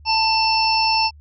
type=harmonic tone; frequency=890 Hz; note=A5; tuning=20 cents sharp; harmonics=1 / 3 / 5 / 6; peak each=-18 / -23 / -27 / -20 dBFS; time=0.05-1.11 s; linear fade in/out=50 ms; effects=added 74 Hz sine -42 dBFS peak until 1.2 s